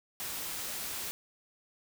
white noise, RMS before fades -38 dBFS, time 0.2-1.11 s, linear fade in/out 0 ms, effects none

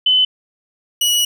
sine / sawtooth tone pair in turn, 3026 / 2923 Hz, F#7 / F#7, +38 / -22 cents, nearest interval minor second, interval 60 cents, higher first, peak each -10 dBFS, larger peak neither, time 0.06-0.25 / 1.01-1.25 s, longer second, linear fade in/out 5 ms, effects none

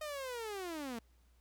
sawtooth linear sweep, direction down, 622.3 to 220 Hz, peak -36 dBFS, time 0.01-0.99 s, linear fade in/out 5 ms, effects added 60 Hz sine -64 dBFS peak until 1.4 s + pink hiss -75 dBFS RMS until 1.4 s

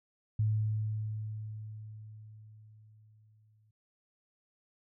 sine tone with exponential decay, 107.8 Hz, A2, 35 cents flat, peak -25 dBFS, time 0.39-3.71 s, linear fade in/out 5 ms, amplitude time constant 720 ms, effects none

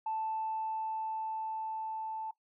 sine tone with level ramp, 880 Hz, A5, in tune, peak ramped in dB -31 to -36 dBFS, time 0.06-2.31 s, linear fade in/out 5 ms, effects noise-tail reverb RT60 0.1 s tail -17 dB re dry + tanh soft clip ceiling -27 dBFS

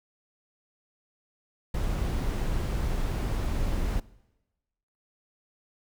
brown noise, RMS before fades -28 dBFS, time 1.74-4 s, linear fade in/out 5 ms, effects noise-tail reverb RT60 1.0 s tail -21 dB re dry

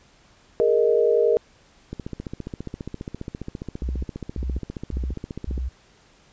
sine chord, Ab suspended second, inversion none, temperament equal, 415.3 / 466.2 / 622.3 Hz, Ab4 / Bb4 / Eb5, 0 / 0 / 0 cents, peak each -21 / -18 / -24 dBFS, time 0.6-1.37 s, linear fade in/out 0 ms
click train, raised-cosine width 3 ms, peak -18 dBFS, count 55, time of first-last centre 1.93-5.579 s, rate 14.8 Hz
sine tone bursts, 63.5 Hz, B1, 49 cents sharp, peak -24 dBFS, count 4, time 3.82-5.69 s, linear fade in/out 10 ms, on 220 ms, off 330 ms
effects pink hiss -56 dBFS RMS until 6.32 s + resampled to 16000 Hz

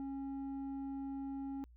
square tone with low-pass filter, 273.3 Hz, C#4, 24 cents flat, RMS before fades -42 dBFS, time 0-1.64 s, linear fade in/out 0 ms, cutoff 560 Hz, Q 5.7, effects added 59 Hz sine -57 dBFS peak until 1.76 s

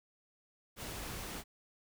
pink noise, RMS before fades -43 dBFS, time 0.76-1.44 s, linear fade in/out 50 ms, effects none

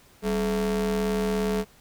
square ring-modulated tone, 116.54 Hz, A#2, in tune, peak -21 dBFS, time 0.22-1.65 s, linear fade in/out 50 ms, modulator 311 Hz, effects pink hiss -56 dBFS RMS until 1.8 s

